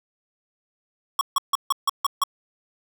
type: tone bursts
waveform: square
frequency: 1111 Hz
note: C#6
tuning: 4 cents sharp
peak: -18 dBFS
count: 7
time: 1.19-2.237 s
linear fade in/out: 2 ms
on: 21 ms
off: 150 ms
effects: none